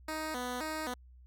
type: tone with vibrato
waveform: 10% pulse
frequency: 278.5 Hz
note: C#4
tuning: 8 cents sharp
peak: -27 dBFS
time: 0.08-0.94 s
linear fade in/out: 5 ms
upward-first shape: square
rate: 1.9 Hz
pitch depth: 200 cents each way
effects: added 62 Hz sine -53 dBFS peak until 1.26 s